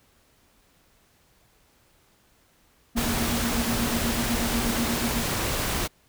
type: tone with tremolo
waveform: triangle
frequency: 234.3 Hz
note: A#3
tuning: 9 cents sharp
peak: -22 dBFS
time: 2.95-5.24 s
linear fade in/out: 10 ms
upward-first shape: sine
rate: 8.2 Hz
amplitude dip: 85%
type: noise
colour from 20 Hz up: pink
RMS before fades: -27 dBFS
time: 2.96-5.88 s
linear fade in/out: 20 ms
effects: pink hiss -62 dBFS RMS until 6.08 s